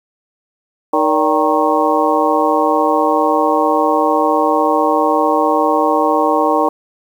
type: harmonic tone with a mistuned harmonic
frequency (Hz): 155.56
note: D#3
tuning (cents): 0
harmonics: 2 / 3 / 4 / 5 / 6 / 7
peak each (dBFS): -18 / -18 / -18 / -18 / -18 / -18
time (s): 0.93-6.69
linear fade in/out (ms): 5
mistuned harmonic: 4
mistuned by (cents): -120
effects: 7-bit